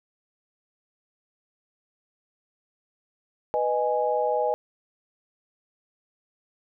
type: chord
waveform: sine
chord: G# minor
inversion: first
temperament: equal with one note detuned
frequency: 493.9 / 618 / 830.6 Hz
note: B4 / D#5 / G#5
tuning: 0 / -12 / 0 cents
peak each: -26 dBFS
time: 3.54-4.54 s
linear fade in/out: 0 ms
effects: none